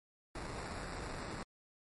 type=noise with sample-and-hold; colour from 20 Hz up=pink; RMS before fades=-43 dBFS; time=0.35-1.43 s; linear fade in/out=2 ms; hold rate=3150 Hz; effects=MP3 48 kbps